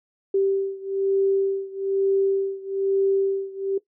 sine beating tone pair, 390 / 391.1 Hz, G4 / G4, -9 / -4 cents, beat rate 1.1 Hz, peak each -22 / -24 dBFS, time 0.34-3.78 s, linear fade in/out 5 ms, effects noise-tail reverb RT60 0.1 s tail -17 dB re dry

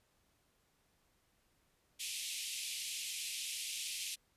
pink band-pass noise, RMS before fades -42 dBFS, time 1.99-4.16 s, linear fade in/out 20 ms, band 2400 to 12000 Hz, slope 48 dB/octave, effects pink hiss -75 dBFS RMS until 4.36 s + resampled to 32000 Hz

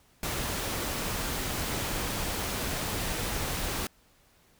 pink noise, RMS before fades -32 dBFS, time 0.23-3.87 s, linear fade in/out 2 ms, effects pink hiss -63 dBFS RMS until 4.59 s

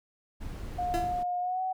brown noise, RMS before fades -38 dBFS, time 0.4-1.24 s, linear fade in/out 20 ms
sine tone with pitch glide, 715 to 750.1 Hz, F5 to F#5, +41 to +23 cents, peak -28 dBFS, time 0.78-1.73 s, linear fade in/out 10 ms, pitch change +82 cents, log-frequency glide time 1.4-1.62 s
30% pulse tone with exponential decay, 339.5 Hz, F4, 49 cents flat, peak -25 dBFS, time 0.94-1.23 s, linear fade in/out 0 ms, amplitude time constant 62 ms
effects none

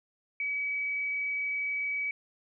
sine tone with frequency modulation, 2278 Hz, C#7, 47 cents sharp, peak -29 dBFS, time 0.4-2.11 s, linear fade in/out 2 ms, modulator 27.4 Hz, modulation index 0.45, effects none

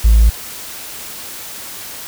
triangle tone with hard clipping, 55 Hz, A1, in tune, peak -5 dBFS, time 0.04-0.3 s, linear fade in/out 10 ms, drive 2 dB, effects white hiss -30 dBFS RMS until 2.07 s

